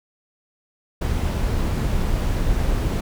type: noise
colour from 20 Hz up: brown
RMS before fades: -21 dBFS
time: 1.01-3.01 s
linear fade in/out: 10 ms
effects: none